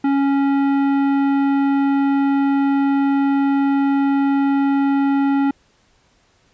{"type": "tone with tanh clipping", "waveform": "sine", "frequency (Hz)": 277.2, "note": "C#4", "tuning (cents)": 0, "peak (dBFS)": -16, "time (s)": [0.04, 5.51], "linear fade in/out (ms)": 5, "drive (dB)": 14, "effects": ["pink hiss -58 dBFS RMS until 6.53 s", "resampled to 16000 Hz"]}